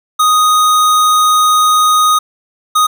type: tone bursts at uneven times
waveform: square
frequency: 1244.5 Hz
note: D#6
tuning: in tune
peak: -8 dBFS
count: 2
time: 0.19-2.19 / 2.75-2.87 s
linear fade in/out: 10 ms
effects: none